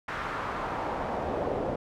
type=noise with band-pass filter sweep; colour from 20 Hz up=brown; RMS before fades=-32 dBFS; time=0.08-1.76 s; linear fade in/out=5 ms; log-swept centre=1500 to 530 Hz; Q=1.7; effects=none

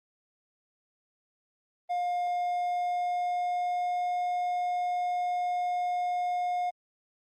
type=tone with pitch glide; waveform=triangle; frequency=710 to 715.4 Hz; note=F5 to F5; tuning=+28 to +41 cents; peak=-25 dBFS; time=1.89-6.71 s; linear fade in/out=20 ms; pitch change=+13 cents; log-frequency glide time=2.22-4.15 s; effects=Opus 24 kbps

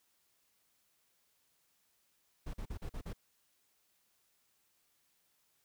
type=noise bursts; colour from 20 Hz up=brown; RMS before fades=-41 dBFS; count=6; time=2.46-3.133 s; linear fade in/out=10 ms; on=78 ms; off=41 ms; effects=white hiss -75 dBFS RMS until 5.64 s

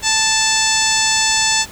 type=harmonic tone; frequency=880 Hz; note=A5; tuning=in tune; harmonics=1 / 2 / 3 / 4 / 5 / 6 / 7 / 8 / 9; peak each=-22 / -22 / -22 / -22 / -22 / -22 / -22 / -22 / -22 dBFS; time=0.02-1.66 s; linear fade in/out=50 ms; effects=pink hiss -37 dBFS RMS until 1.71 s

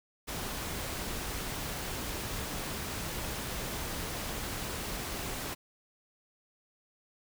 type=noise; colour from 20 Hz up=pink; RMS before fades=-37 dBFS; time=0.27-5.55 s; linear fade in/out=20 ms; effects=none

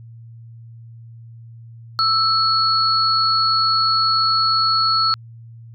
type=tone pair together; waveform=sine; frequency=1318.5 / 4371 Hz; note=E6 / C#8; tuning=0 / -25 cents; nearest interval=octave + major sixth; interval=2075 cents; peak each=-17 dBFS; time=1.99-5.14 s; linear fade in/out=0 ms; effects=added 115 Hz sine -37 dBFS peak until 5.74 s

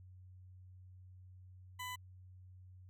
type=tone; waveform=20% pulse; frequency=1000 Hz; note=B5; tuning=21 cents sharp; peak=-37 dBFS; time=1.79-1.96 s; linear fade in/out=10 ms; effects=added 92 Hz sine -54 dBFS peak until 2.89 s

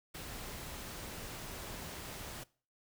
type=noise; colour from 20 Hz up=pink; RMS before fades=-45 dBFS; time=0.14-2.44 s; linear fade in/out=10 ms; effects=noise-tail reverb RT60 0.4 s tail -21 dB re dry

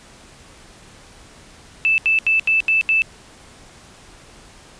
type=tone bursts; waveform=sine; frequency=2637 Hz; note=E7; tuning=in tune; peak=-13 dBFS; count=6; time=1.85-3.02 s; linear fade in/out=0 ms; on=130 ms; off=78 ms; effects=pink hiss -45 dBFS RMS until 4.79 s + resampled to 22050 Hz

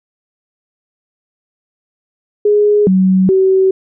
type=tone with pitch steps; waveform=sine; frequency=415.8 / 187.9 / 380.4 Hz; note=G#4 / F#3 / F#4; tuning=+2 / +27 / +48 cents; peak=-7 dBFS; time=2.45-3.71 s; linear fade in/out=5 ms; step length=420 ms; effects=none

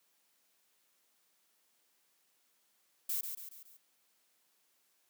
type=noise with echo; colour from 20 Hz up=violet; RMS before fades=-35 dBFS; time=3.09-3.21 s; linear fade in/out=5 ms; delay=140 ms; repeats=4; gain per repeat=-6 dB; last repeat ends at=3.77 s; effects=white hiss -74 dBFS RMS until 5.09 s + high-pass 200 Hz 12 dB/octave

